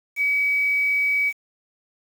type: tone with quantisation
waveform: sine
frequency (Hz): 2274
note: C#7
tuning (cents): +44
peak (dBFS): -18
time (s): 0.16-1.33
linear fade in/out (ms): 50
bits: 7
effects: none